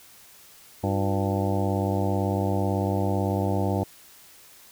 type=harmonic tone with a mistuned harmonic; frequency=98 Hz; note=G2; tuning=in tune; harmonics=1 / 2 / 3 / 4 / 5 / 6 / 7 / 8 / 9; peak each=-26 / -29 / -31 / -32 / -33 / -34 / -34 / -35 / -36 dBFS; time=0.83-3.84 s; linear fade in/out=10 ms; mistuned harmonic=4; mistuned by=-140 cents; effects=white hiss -51 dBFS RMS until 4.71 s